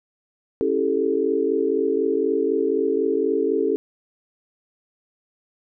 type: chord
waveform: sine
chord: A dominant seventh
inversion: first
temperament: just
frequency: 275 / 330 / 396 / 440 Hz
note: C#4 / E4 / G4 / A4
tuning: -14 / +2 / +18 / 0 cents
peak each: -26 / -26 / -23 / -22 dBFS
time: 0.61-3.76 s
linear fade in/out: 0 ms
effects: none